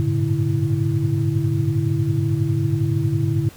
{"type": "tone cluster", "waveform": "sine", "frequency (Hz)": [97.6, 107.1, 119.5, 145.1, 330.1], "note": ["G2", "A2", "A#2", "D3", "E4"], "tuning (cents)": [-7, -46, 43, -21, 2], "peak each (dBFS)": [-27, -23, -24, -21, -26], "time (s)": [0, 3.49], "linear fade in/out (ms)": 0, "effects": ["pink hiss -45 dBFS RMS until 3.56 s"]}